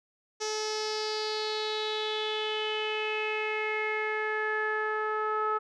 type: tone with low-pass filter sweep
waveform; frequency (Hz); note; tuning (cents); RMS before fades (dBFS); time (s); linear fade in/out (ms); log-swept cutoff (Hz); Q
sawtooth; 430.4; A4; -38; -31; 0.4-5.59; 20; 5900 to 1300; 5.6
effects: none